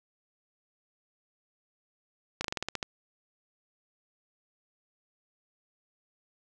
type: slowing click train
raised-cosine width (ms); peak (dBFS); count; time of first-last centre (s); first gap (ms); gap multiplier
0.2; -14; 9; 2.41-2.828; 34; 1.12
effects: none